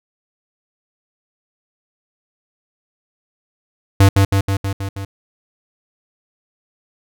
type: tone with echo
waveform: square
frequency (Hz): 98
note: G2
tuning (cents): 0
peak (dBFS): -7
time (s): 4-4.09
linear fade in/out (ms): 5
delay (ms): 160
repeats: 6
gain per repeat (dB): -3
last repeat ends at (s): 5.05
effects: none